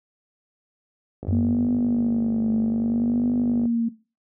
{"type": "click train", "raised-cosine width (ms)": 2, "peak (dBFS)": -20, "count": 123, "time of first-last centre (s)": [1.23, 3.655], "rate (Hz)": 50.3}
{"type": "tone with exponential decay", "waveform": "sine", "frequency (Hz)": 92.8, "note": "F#2", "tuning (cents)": 6, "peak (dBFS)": -18, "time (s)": [1.28, 2.2], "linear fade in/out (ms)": 0, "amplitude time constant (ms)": 200}
{"type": "tone with vibrato", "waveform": "sine", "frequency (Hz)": 233.1, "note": "A#3", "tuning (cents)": 0, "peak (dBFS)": -19, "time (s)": [1.32, 3.89], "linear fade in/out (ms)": 10, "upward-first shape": "triangle", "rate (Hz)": 0.62, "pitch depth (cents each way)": 84}
{"effects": ["noise-tail reverb RT60 0.3 s tail -17 dB re dry", "high-pass 60 Hz 12 dB/octave"]}